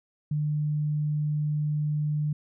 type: tone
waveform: sine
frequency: 150 Hz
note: D3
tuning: 37 cents sharp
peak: -24 dBFS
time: 0.31-2.33 s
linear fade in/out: 5 ms
effects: none